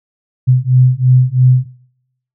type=beating tone pair; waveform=sine; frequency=125.9 / 128.9 Hz; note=B2 / C3; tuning=+34 / -26 cents; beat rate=3 Hz; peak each=-10 dBFS; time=0.47-1.66 s; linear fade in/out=20 ms; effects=noise-tail reverb RT60 0.8 s tail -22 dB re dry